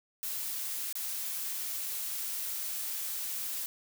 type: noise with dropouts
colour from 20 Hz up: blue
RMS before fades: -36 dBFS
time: 0.23-3.66 s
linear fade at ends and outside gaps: 0 ms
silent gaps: 0.926-0.954 s
effects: none